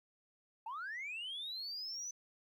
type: linear sweep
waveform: sine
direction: up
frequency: 845 to 6070 Hz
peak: -39 dBFS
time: 0.66-2.11 s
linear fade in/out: 5 ms
effects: tanh soft clip ceiling -38 dBFS + 13-bit